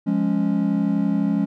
triangle chord, Db major, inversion first, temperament equal with one note detuned, 175.73 / 207.7 / 277.2 Hz, F3 / Ab3 / Db4, +11 / 0 / 0 cents, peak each -22 / -19 / -21 dBFS, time 0.06-1.46 s, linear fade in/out 20 ms, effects none

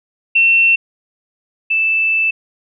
sine tone pair in turn, 2700 / 2641 Hz, E7 / E7, +41 / +3 cents, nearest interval unison, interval 38 cents, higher first, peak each -8 / -12 dBFS, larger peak first, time 0.35-0.76 / 1.7-2.31 s, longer second, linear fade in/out 10 ms, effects none

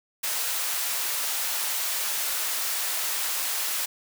white high-pass noise, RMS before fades -28 dBFS, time 0.23-3.86 s, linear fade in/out 10 ms, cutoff 660 Hz, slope 12 dB/octave, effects none

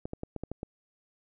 clicks, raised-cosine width 2 ms, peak -22 dBFS, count 7, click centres 0.055 / 0.134 / 0.234 / 0.363 / 0.436 / 0.516 / 0.631 s, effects none

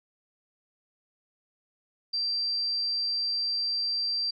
sine tone, 4704 Hz, D8, 2 cents sharp, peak -26 dBFS, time 2.13-4.31 s, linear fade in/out 10 ms, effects none

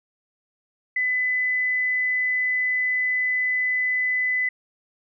sine tone, 2006 Hz, B6, 26 cents sharp, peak -20 dBFS, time 0.96-4.49 s, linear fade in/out 5 ms, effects none

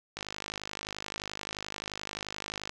click train, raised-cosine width 0.2 ms, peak -18 dBFS, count 131, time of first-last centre 0.17-2.694 s, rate 51.5 Hz, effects none

